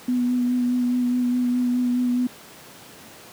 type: tone with vibrato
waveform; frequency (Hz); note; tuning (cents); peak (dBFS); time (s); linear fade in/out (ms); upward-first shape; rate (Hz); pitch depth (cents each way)
sine; 246.9; B3; 0; -18; 0.08-2.27; 5; sine; 4.8; 18
effects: pink hiss -44 dBFS RMS until 3.32 s + high-pass 150 Hz 12 dB/octave